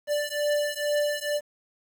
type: beating tone pair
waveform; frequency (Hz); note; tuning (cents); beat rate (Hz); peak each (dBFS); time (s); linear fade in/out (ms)
square; 587.3 / 589.5; D5 / D5; 0 / +6; 2.2; -28; 0.07-1.41; 50
effects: 9-bit